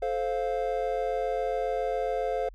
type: chord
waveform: triangle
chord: F major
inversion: first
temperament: just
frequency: 436.5 / 523.8 / 698.5 Hz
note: A4 / C5 / F5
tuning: -14 / +2 / 0 cents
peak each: -30 / -28 / -29 dBFS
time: 0.02-2.49 s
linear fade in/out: 5 ms
effects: added 42 Hz sine -45 dBFS peak until 2.54 s